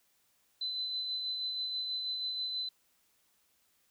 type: tone with tremolo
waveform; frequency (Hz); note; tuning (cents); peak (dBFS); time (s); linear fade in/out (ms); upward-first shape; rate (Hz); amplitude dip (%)
sine; 4027; B7; +33; -32; 0.61-2.69; 5; sine; 6.2; 30
effects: white hiss -72 dBFS RMS until 3.9 s